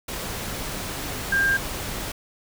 sine tone in noise, 1597 Hz, G6, 32 cents sharp, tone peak -18 dBFS, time 1.32-1.57 s, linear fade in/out 5 ms, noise pink, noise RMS -31 dBFS, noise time 0.08-2.12 s, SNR +10 dB, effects none

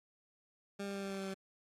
20% pulse tone with pitch steps, 199.9 / 198.63 / 197.38 / 196.13 / 194.88 / 193.65 / 192.42 Hz, G3 / G3 / G3 / G3 / G3 / G3 / G3, +34 / +23 / +12 / +1 / -10 / -21 / -32 cents, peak -34 dBFS, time 0.79-1.343 s, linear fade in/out 10 ms, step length 79 ms, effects low-pass 10000 Hz 12 dB/octave + AAC 48 kbps

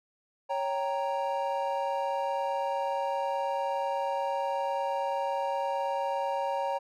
triangle chord, G diminished, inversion second, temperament equal, 554.4 / 784 / 932.3 Hz, Db5 / G5 / Bb5, 0 / 0 / 0 cents, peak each -30 / -32 / -30 dBFS, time 0.49-6.79 s, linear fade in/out 20 ms, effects none

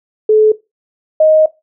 sine tone pair in turn, 431 / 624.4 Hz, A4 / D#5, -36 / +6 cents, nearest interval tritone, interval 642 cents, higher second, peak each -5 dBFS, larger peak neither, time 0.29-0.52 / 1.2-1.46 s, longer second, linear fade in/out 5 ms, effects noise-tail reverb RT60 0.2 s tail -17 dB re dry

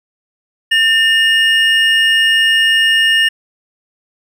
triangle tone pair together, 1800 / 2857 Hz, A6 / F7, +39 / +39 cents, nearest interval minor sixth, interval 800 cents, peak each -10 dBFS, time 0.71-3.29 s, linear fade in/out 10 ms, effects none

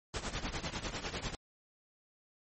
pink noise with tremolo, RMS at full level -35 dBFS, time 0.14-1.35 s, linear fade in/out 0 ms, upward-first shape triangle, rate 10 Hz, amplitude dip 85%, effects MP3 32 kbps

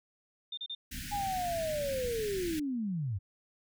sine tone bursts, 3613 Hz, A7, 45 cents sharp, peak -36 dBFS, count 3, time 0.52-0.75 s, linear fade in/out 5 ms, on 54 ms, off 34 ms
pink band-stop noise, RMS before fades -41 dBFS, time 0.91-2.6 s, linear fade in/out 10 ms, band 300 to 1500 Hz, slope 96 dB/octave
sine linear sweep, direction down, 830.6 to 87.31 Hz, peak -31 dBFS, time 1.11-3.19 s, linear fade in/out 20 ms
effects none

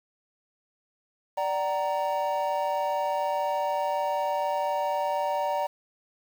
triangle chord, D augmented, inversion none, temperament equal with one note detuned, 587.3 / 759 / 932.3 Hz, D5 / F#5 / A#5, 0 / +44 / 0 cents, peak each -27 / -29 / -27 dBFS, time 1.37-5.67 s, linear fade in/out 10 ms, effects 8-bit

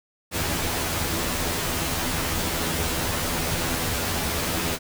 pink noise with comb filter, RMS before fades -26 dBFS, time 0.31-4.79 s, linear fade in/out 50 ms, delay 12 ms, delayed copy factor +0.95, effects none

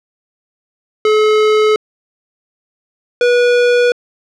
square tone pair in turn, 429 / 486.3 Hz, A4 / B4, -44 / -27 cents, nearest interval major second, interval 217 cents, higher second, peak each -9 dBFS, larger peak neither, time 1.05-1.76 / 3.21-3.92 s, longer neither, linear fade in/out 2 ms, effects low-pass 4000 Hz 12 dB/octave

